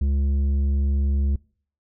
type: tone with tanh clipping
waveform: sine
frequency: 69.7 Hz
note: C#2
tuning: 10 cents sharp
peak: -20 dBFS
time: 0.01-1.36 s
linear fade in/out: 5 ms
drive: 8 dB
effects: noise-tail reverb RT60 0.5 s tail -24 dB re dry